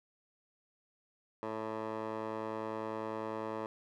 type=tone with band-pass filter; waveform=15% pulse; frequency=110 Hz; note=A2; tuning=in tune; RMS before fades=-39 dBFS; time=1.43-3.66 s; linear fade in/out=0 ms; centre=730 Hz; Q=2.5; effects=none